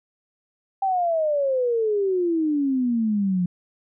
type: exponential sweep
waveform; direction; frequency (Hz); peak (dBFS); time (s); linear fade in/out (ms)
sine; down; 789 to 174.7; -19; 0.82-3.46; 5
effects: none